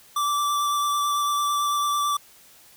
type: tone with vibrato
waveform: square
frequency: 1166 Hz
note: D6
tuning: 13 cents flat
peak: -22 dBFS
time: 0.16-2.17 s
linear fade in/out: 5 ms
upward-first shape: sine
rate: 9 Hz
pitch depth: 14 cents each way
effects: white hiss -52 dBFS RMS until 2.76 s